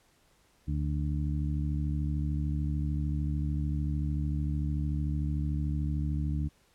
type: harmonic tone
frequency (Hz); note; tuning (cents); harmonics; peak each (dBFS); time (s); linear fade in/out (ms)
73.42; D2; 0; 1 / 2 / 3 / 4; -30 / -32 / -40 / -39; 0.67-6.49; 20
effects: pink hiss -66 dBFS RMS until 6.74 s + low-pass 12000 Hz 12 dB/octave